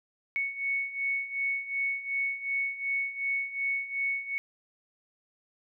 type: beating tone pair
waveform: sine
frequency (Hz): 2215 / 2217.7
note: C#7 / C#7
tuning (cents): -2 / 0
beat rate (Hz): 2.7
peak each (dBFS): -34 / -30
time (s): 0.36-4.38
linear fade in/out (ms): 0
effects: none